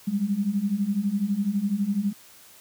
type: beating tone pair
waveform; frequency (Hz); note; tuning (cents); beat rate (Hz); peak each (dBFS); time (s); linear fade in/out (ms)
sine; 193.9 / 205.9; G3 / G#3; -19 / -15; 12; -27 / -24; 0.07-2.13; 10
effects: white hiss -51 dBFS RMS until 2.6 s + high-pass 60 Hz 12 dB/octave